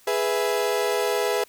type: chord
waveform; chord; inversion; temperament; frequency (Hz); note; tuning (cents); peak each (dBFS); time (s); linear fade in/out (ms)
35% pulse; E major; first; equal; 415.3 / 493.9 / 659.3; G#4 / B4 / E5; 0 / 0 / 0; -23 / -24 / -27; 0.07-1.44; 5
effects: white hiss -55 dBFS RMS until 1.48 s